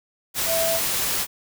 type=tone in noise; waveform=sine; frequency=659.3 Hz; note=E5; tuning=in tune; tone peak=-22 dBFS; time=0.46-0.8 s; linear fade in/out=50 ms; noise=white; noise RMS=-24 dBFS; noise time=0.34-1.27 s; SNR=-1 dB; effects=none